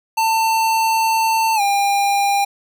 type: tone with pitch glide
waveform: square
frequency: 895 to 802 Hz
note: A5 to G5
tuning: +29 to +39 cents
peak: -15 dBFS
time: 0.17-2.45 s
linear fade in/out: 10 ms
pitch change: -190 cents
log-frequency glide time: 1.55-1.61 s
effects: none